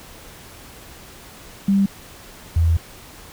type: tone pair in turn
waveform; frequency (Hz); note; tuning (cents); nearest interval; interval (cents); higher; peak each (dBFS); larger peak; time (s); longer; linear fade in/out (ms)
sine; 197.1 / 82.64; G3 / E2; +10 / +5; octave + minor third; 1505; first; -13; neither; 1.68-1.86 / 2.56-2.77; second; 5
effects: pink hiss -42 dBFS RMS until 3.32 s